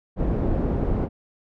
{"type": "low-pass noise", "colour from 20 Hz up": "pink", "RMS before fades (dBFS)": -23, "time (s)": [0.16, 1.09], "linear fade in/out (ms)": 50, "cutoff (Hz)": 470, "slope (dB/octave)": 12, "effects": []}